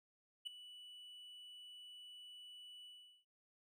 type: tone with ADSR envelope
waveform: triangle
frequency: 2960 Hz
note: F#7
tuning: in tune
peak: -37 dBFS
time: 0.45-3.25 s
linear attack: 21 ms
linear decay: 5 ms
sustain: -15 dB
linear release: 400 ms
effects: none